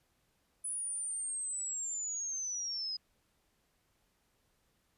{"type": "linear sweep", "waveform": "sine", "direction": "down", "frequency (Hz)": [9956, 4978], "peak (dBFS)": -35, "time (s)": [0.64, 2.97], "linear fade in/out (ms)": 10, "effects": ["pink hiss -75 dBFS RMS until 4.97 s", "resampled to 32000 Hz"]}